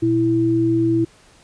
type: tone pair together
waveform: sine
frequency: 120.16 / 330 Hz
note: B2 / E4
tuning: -47 / +2 cents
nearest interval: octave + perfect fourth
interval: 1749 cents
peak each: -22 / -15 dBFS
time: 0.02-1.05 s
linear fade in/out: 10 ms
effects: pink hiss -51 dBFS RMS until 1.43 s + resampled to 22050 Hz